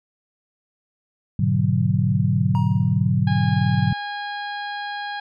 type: chord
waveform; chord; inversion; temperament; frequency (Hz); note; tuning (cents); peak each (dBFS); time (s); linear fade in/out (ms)
sine; G# half-diminished seventh; none; equal; 103.83 / 123.47 / 146.83 / 185; G#2 / B2 / D3 / F#3; 0 / 0 / 0 / 0; -22; 1.39-3.93; 5
type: tone with exponential decay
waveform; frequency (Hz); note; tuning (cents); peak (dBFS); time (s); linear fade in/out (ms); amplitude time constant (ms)
triangle; 945; A#5; +23; -23; 2.55-3.11; 0; 120
type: harmonic tone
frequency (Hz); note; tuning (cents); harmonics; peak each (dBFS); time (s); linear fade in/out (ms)
820; G#5; -22; 1 / 2 / 3 / 4 / 5 / 6; -29 / -31 / -44 / -39 / -40 / -50; 3.27-5.2; 5
effects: none